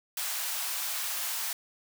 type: high-pass noise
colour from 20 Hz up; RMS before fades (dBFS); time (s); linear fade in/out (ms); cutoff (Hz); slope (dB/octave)
white; -33; 0.17-1.53; 2; 690; 24
effects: none